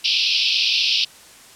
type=band-pass noise; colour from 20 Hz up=pink; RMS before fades=-19 dBFS; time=0.04-1.05 s; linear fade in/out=10 ms; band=2500 to 5400 Hz; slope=96 dB/octave; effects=white hiss -45 dBFS RMS until 1.55 s + low-pass 10000 Hz 12 dB/octave